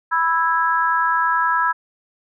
sine chord, E major, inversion second, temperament just, 988.9 / 1318.5 / 1648.1 Hz, B5 / E6 / G#6, +2 / 0 / -14 cents, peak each -19 / -20 / -21 dBFS, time 0.11-1.73 s, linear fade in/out 20 ms, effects none

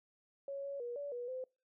sine tone with pitch steps, 555 / 559 / 480.3 / 572 / 485.5 / 514 Hz, C#5 / C#5 / B4 / D5 / B4 / C5, +2 / +14 / -48 / -46 / -30 / -31 cents, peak -39 dBFS, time 0.48-1.44 s, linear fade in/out 2 ms, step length 160 ms, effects noise-tail reverb RT60 0.3 s tail -26 dB re dry

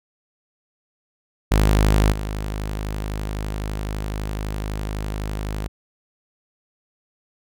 sawtooth tone with level steps, 51.91 Hz, G#1, in tune, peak -10 / -21 dBFS, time 1.51-5.68 s, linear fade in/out 10 ms, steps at 2.11 s, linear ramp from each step 20 ms, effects none

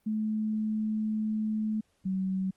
sine tone pair in turn, 216 / 189.47 Hz, A3 / F#3, -32 / +41 cents, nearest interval major second, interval 227 cents, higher first, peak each -27 dBFS, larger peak neither, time 0.06-1.81 / 2.05-2.51 s, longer first, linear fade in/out 10 ms, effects pink hiss -72 dBFS RMS until 2.56 s + Opus 32 kbps

